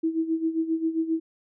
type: tone with tremolo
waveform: sine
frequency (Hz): 324.3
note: E4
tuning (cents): -28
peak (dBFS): -20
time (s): 0.03-1.2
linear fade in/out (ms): 10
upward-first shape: sine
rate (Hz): 7.5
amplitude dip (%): 75
effects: none